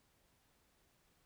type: silence
effects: pink hiss -74 dBFS RMS until 1.25 s